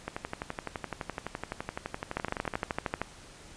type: two click trains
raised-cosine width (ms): 0.5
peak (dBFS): -18 / -14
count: 30 / 12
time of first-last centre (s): 0.08-2.538 / 2.17-3.016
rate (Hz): 11.8 / 13
effects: pink hiss -51 dBFS RMS until 3.56 s + resampled to 22050 Hz